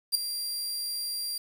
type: tone with ADSR envelope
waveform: sawtooth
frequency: 4751 Hz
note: D8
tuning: 19 cents sharp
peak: -16 dBFS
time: 0.12-1.38 s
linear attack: 31 ms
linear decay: 4 ms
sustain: -12 dB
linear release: 5 ms
effects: 8-bit